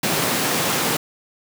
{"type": "high-pass noise", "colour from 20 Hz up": "pink", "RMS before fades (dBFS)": -21, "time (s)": [0.03, 0.97], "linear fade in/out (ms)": 5, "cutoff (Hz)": 140, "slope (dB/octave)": 24, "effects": []}